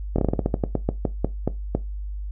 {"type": "slowing click train", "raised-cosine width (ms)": 2, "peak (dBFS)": -7, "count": 16, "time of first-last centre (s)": [0.16, 1.75], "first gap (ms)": 24, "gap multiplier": 1.19, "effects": ["noise-tail reverb RT60 0.2 s tail -17 dB re dry", "added 50 Hz sine -28 dBFS peak until 2.31 s"]}